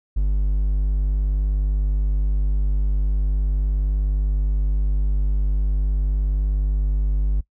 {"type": "tone", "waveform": "triangle", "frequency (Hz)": 49.8, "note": "G1", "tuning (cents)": 28, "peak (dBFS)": -15, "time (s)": [0.16, 7.41], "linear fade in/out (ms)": 10, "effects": ["noise-tail reverb RT60 0.1 s tail -20 dB re dry"]}